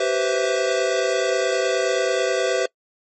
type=chord; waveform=square; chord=C major seventh; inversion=second; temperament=equal with one note detuned; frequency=384.6 / 493.9 / 523.3 / 659.3 Hz; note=G4 / B4 / C5 / E5; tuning=-33 / 0 / 0 / 0 cents; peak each=-25 dBFS; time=0-2.66 s; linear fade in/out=5 ms; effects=noise-tail reverb RT60 0.1 s tail -24 dB re dry + MP3 32 kbps